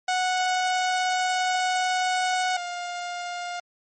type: tone pair in turn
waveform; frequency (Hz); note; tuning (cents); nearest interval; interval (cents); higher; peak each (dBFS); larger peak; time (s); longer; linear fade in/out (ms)
sawtooth; 737 / 706; F#5 / F5; -7 / +19; minor second; 74; first; -18 / -26; first; 0.08-2.57 / 2.57-3.6; first; 5
effects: MP3 32 kbps